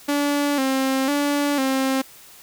sawtooth tone with vibrato, 276.7 Hz, C#4, 3 cents flat, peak -15 dBFS, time 0.08-2.02 s, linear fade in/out 10 ms, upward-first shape square, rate 1 Hz, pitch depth 69 cents each way, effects white hiss -46 dBFS RMS until 2.42 s

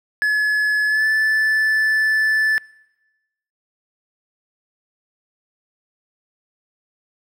triangle tone with pitch glide, 1706 to 1748.9 Hz, G#6 to A6, +46 to -11 cents, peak -13 dBFS, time 0.22-2.58 s, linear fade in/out 0 ms, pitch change +43 cents, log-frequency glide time 0.87-1.06 s, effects noise-tail reverb RT60 1.0 s tail -23 dB re dry

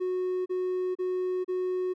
triangle tone bursts, 367 Hz, F#4, 14 cents flat, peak -24 dBFS, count 4, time 0-1.939 s, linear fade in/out 20 ms, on 460 ms, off 33 ms, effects tanh soft clip ceiling -20 dBFS

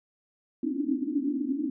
white band-pass noise, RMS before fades -29 dBFS, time 0.63-1.7 s, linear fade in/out 5 ms, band 250 to 310 Hz, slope 96 dB/octave, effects none

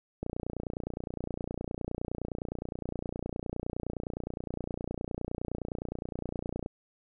click train, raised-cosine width 2 ms, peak -21 dBFS, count 192, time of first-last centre 0.23-6.661 s, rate 29.7 Hz, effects none

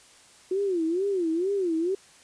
sine tone with vibrato, 359.7 Hz, F#4, 49 cents flat, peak -23 dBFS, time 0.51-1.95 s, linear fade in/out 5 ms, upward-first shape sine, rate 2.2 Hz, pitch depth 200 cents each way, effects white hiss -54 dBFS RMS until 2.23 s + resampled to 22050 Hz

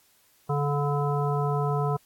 harmonic tone, 144.2 Hz, D3, 31 cents flat, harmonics 1 / 3 / 5 / 7 / 9, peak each -25 / -30 / -32 / -33 / -35 dBFS, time 0.49-1.97 s, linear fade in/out 10 ms, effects white hiss -62 dBFS RMS until 2.05 s + AAC 64 kbps

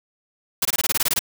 white noise bursts, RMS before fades -20 dBFS, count 11, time 0.62-1.192 s, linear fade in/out 5 ms, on 32 ms, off 22 ms, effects none

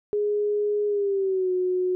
sine tone with pitch glide, 415.3 to 365.7 Hz, G#4 to F#4, 0 to -20 cents, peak -21 dBFS, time 0.13-1.95 s, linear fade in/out 0 ms, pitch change -220 cents, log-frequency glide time 0.87-1.52 s, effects none

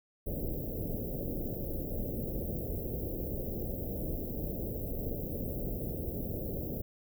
pink band-stop noise, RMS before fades -36 dBFS, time 0.26-6.82 s, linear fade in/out 10 ms, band 600 to 14000 Hz, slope 48 dB/octave, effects none

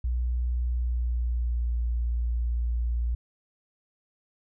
sine tone with pitch glide, 60.7 to 58.9 Hz, B1 to A#1, -29 to +19 cents, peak -24 dBFS, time 0.04-3.15 s, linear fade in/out 5 ms, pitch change -52 cents, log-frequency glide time 0.66-1.77 s, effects none

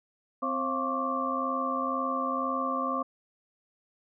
sine tone cluster, 260.3 / 536 / 693 / 1080 / 1162 Hz, C4 / C5 / F5 / C#6 / D6, -9 / +42 / -14 / -45 / -19 cents, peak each -34 / -35 / -38 / -33 / -31 dBFS, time 0.42-3.03 s, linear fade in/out 10 ms, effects none

